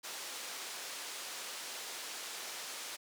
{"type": "band-pass noise", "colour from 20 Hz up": "white", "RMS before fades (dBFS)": -44, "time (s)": [0.03, 2.97], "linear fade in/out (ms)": 20, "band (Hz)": [380, 7500], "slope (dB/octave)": 12, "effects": []}